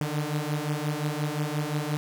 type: beating tone pair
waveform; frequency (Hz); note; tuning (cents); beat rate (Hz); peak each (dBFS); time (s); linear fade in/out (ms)
sawtooth; 146.83 / 152.53; D3 / D#3; 0 / -34; 5.7; -26 / -26; 0.01-1.97; 0
effects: none